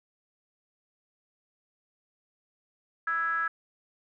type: ring-modulated tone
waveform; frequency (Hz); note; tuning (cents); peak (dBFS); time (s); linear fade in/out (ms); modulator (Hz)
triangle; 170; F3; -46; -21; 3.07-3.48; 5; 1490
effects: none